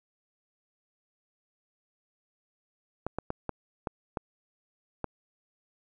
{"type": "clicks", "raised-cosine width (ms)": 1, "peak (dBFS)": -17, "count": 7, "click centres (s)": [3.066, 3.186, 3.304, 3.493, 3.872, 4.172, 5.043], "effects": []}